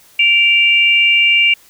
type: tone pair together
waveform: sine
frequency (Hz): 2336 / 2794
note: D7 / F7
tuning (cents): -10 / 0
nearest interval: minor third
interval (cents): 310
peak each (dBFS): -11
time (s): 0.19-1.54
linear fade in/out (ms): 5
effects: white hiss -47 dBFS RMS until 1.69 s